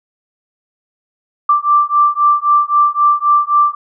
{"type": "beating tone pair", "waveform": "sine", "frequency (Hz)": [1174, 1177.8], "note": ["D6", "D6"], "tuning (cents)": [-1, 5], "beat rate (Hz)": 3.8, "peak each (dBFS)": -12, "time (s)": [1.49, 3.75], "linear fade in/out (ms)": 5, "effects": []}